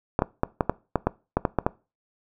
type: clicks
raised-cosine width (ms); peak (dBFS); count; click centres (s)
1; -6; 11; 0.191 / 0.221 / 0.434 / 0.608 / 0.696 / 0.957 / 1.07 / 1.37 / 1.452 / 1.587 / 1.665
effects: noise-tail reverb RT60 0.3 s tail -21 dB re dry